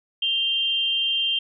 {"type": "tone pair together", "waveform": "sine", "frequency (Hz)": [2794, 3161], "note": ["F7", "G7"], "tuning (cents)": [0, 14], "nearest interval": "major second", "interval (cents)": 214, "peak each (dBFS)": [-27, -21], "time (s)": [0.22, 1.39], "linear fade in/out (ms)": 5, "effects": []}